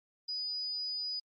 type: tone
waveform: sine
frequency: 4952 Hz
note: D#8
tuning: 9 cents flat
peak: -34 dBFS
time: 0.28-1.2 s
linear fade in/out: 10 ms
effects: Opus 24 kbps